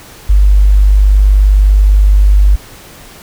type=tone; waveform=sine; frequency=49.79 Hz; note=G1; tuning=28 cents sharp; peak=-3 dBFS; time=0.29-2.56 s; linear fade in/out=10 ms; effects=pink hiss -35 dBFS RMS until 3.22 s